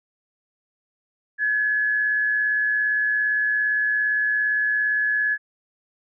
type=tone pair together; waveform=sine; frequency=1582.5 / 1700 Hz; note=G6 / G#6; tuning=+16 / +40 cents; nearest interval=minor second; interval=124 cents; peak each=-31 / -19 dBFS; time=1.38-5.38 s; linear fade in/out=50 ms; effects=none